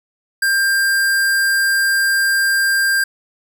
square tone, 1592 Hz, G6, 26 cents sharp, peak -14 dBFS, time 0.42-3.04 s, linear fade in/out 5 ms, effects none

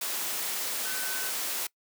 sine tone in noise, 1516 Hz, F#6, 42 cents sharp, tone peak -38 dBFS, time 0.85-1.3 s, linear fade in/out 5 ms, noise white, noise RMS -32 dBFS, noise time 0.01-1.67 s, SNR -9 dB, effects noise-tail reverb RT60 0.1 s tail -23 dB re dry + high-pass 300 Hz 12 dB/octave

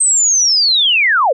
sine linear sweep, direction down, 8372 to 452.1 Hz, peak -9 dBFS, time 0-1.33 s, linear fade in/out 10 ms, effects none

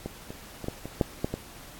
clicks, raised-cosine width 2 ms, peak -19 / -24 / -22 / -16 / -22 / -8 / -12 / -16 dBFS, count 8, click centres 0.06 / 0.305 / 0.643 / 0.684 / 0.856 / 1.012 / 1.245 / 1.34 s, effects pink hiss -47 dBFS RMS until 1.79 s + AAC 64 kbps

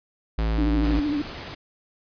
square tone, 55 Hz, A1, in tune, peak -22 dBFS, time 0.38-1 s, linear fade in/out 5 ms
sine tone with vibrato, 293.7 Hz, D4, in tune, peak -22 dBFS, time 0.58-1.22 s, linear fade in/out 5 ms, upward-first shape triangle, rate 13 Hz, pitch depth 75 cents each way
pink noise, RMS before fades -36 dBFS, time 0.83-1.55 s, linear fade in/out 10 ms
effects resampled to 11025 Hz

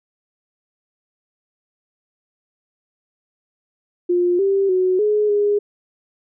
sine tone with pitch steps, 353.5 / 392.4 / 369.7 / 421 / 411.7 Hz, F4 / G4 / F#4 / G#4 / G#4, +21 / +2 / -1 / +24 / -15 cents, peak -14 dBFS, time 4.09-5.59 s, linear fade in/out 10 ms, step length 300 ms, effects none

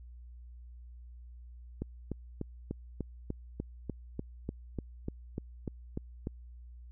click train, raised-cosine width 3 ms, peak -22 dBFS, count 16, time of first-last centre 1.82-6.271 s, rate 3.37 Hz, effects added 60 Hz sine -47 dBFS peak until 6.91 s

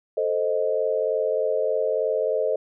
sine chord, A diminished, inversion none, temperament equal, 440 / 523.3 / 622.3 Hz, A4 / C5 / Eb5, 0 / 0 / 0 cents, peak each -25 dBFS, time 0.17-2.56 s, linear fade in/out 5 ms, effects none

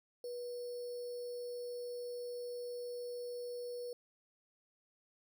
sine tone with sample-and-hold, 486.9 Hz, B4, 25 cents flat, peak -40 dBFS, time 0.24-3.93 s, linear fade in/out 2 ms, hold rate 4900 Hz, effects none

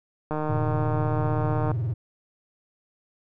click train, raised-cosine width 1 ms, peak -15 dBFS, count 216, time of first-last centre 0.31-1.715 s, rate 153 Hz
triangle tone with vibrato, 116.54 Hz, A#2, in tune, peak -22 dBFS, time 0.49-1.94 s, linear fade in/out 10 ms, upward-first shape sine, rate 20 Hz, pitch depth 270 cents each way
effects none

